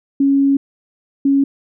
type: tone pair in turn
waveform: sine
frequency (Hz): 276.5 / 276.5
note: C#4 / C#4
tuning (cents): -4 / -4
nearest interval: unison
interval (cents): 0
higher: neither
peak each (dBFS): -10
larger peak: neither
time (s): 0.2-0.57 / 1.25-1.44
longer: first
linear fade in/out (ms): 5
effects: none